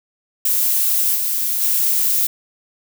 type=noise with level steps; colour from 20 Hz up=violet; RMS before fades=-17 / -20 / -17 dBFS; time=0.45-2.27 s; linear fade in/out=5 ms; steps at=1.15 / 1.61 s; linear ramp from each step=10 ms; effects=none